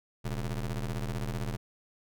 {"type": "ring-modulated tone", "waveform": "30% pulse", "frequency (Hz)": 79.5, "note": "D#2", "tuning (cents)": 38, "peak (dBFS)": -26, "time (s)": [0.24, 1.57], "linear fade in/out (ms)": 20, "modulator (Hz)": 47.5, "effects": []}